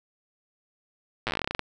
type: slowing click train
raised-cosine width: 0.3 ms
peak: -11 dBFS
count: 16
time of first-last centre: 1.27-1.593 s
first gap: 8 ms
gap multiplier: 1.13
effects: none